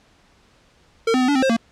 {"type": "tone with pitch steps", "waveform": "square", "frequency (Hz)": [455.3, 256, 253, 287.6, 261.7, 531, 229.5], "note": ["A#4", "C4", "B3", "D4", "C4", "C5", "A#3"], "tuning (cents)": [-41, -38, 42, -36, 0, 25, -27], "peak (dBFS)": -16, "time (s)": [1.07, 1.567], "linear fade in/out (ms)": 5, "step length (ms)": 71, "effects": ["pink hiss -56 dBFS RMS until 1.71 s", "low-pass 6000 Hz 12 dB/octave"]}